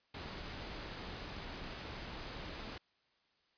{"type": "noise with amplitude modulation", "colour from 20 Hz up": "pink", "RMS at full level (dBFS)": -44, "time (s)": [0.14, 2.78], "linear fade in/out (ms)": 5, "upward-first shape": "sine", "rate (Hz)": 271, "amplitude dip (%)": 25, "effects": ["white hiss -75 dBFS RMS until 3.57 s", "resampled to 11025 Hz"]}